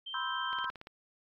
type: tone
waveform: sine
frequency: 3136 Hz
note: G7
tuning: in tune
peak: -39 dBFS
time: 0.06-0.66 s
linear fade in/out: 10 ms
type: chord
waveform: sine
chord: C major seventh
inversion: third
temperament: just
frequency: 981.1 / 1046.5 / 1308.1 / 1569.8 Hz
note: B5 / C6 / E6 / G6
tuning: -12 / 0 / -14 / +2 cents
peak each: -40 / -38 / -39 / -38 dBFS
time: 0.14-0.7 s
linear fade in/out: 2 ms
type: click train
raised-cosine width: 0.3 ms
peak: -30 dBFS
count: 7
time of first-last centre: 0.53-0.871 s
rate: 17.6 Hz
effects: AAC 64 kbps